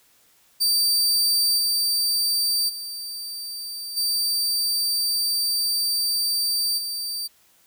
sawtooth tone with level steps, 4647 Hz, D8, 19 cents flat, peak -15 / -17 / -28 / -18 / -24 dBFS, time 0.6-7.28 s, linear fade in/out 20 ms, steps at 1.57 / 2.68 / 3.96 / 6.77 s, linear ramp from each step 20 ms, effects white hiss -59 dBFS RMS until 7.66 s

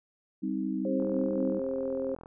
sine chord, C minor, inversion second, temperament just, 196.22 / 261.6 / 314 Hz, G3 / C4 / Eb4, +2 / 0 / +16 cents, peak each -33 dBFS, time 0.42-1.6 s, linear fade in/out 20 ms
harmonic tone, 132.9 Hz, C3, 27 cents sharp, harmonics 2 / 3 / 4, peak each -35 / -37 / -31 dBFS, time 0.85-2.15 s, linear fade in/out 2 ms
click train, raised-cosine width 1 ms, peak -33 dBFS, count 54, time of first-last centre 1-2.259 s, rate 42.1 Hz
effects none

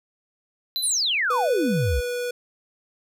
square tone with exponential decay, 4016 Hz, B7, 28 cents sharp, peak -22 dBFS, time 0.76-1.2 s, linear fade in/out 0 ms, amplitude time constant 94 ms
sine exponential sweep, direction down, 11360 to 55 Hz, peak -20 dBFS, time 0.82-2.01 s, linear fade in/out 20 ms
square tone with pitch glide, 493.9 to 488.8 Hz, B4 to B4, 0 to -18 cents, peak -26 dBFS, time 1.3-2.31 s, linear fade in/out 5 ms, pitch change -18 cents, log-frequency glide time 1.7-2.04 s
effects none

